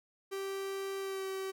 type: tone with pitch glide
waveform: 45% pulse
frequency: 389.8 to 383.8 Hz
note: G4 to G4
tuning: -10 to -37 cents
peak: -36 dBFS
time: 0.31-1.52 s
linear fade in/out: 20 ms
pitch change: -27 cents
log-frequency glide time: 0.99-1.26 s
effects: none